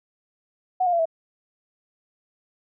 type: tone with pitch steps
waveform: sine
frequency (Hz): 740 / 709.4 / 680.2 / 652.1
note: F#5 / F5 / F5 / E5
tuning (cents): 0 / +27 / -46 / -19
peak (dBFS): -18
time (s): 0.8-1.056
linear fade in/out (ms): 10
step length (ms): 64
effects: none